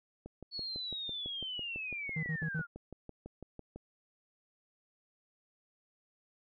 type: click train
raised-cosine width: 2 ms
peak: -32 dBFS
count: 22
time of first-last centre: 0.26-3.76 s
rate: 6 Hz
type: linear sweep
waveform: sine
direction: down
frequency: 4435 to 1377 Hz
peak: -37 dBFS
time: 0.51-2.67 s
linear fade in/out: 50 ms
type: tone bursts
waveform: triangle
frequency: 159 Hz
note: D#3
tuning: 38 cents sharp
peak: -31 dBFS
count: 4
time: 2.16-2.616 s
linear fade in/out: 5 ms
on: 72 ms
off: 56 ms
effects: none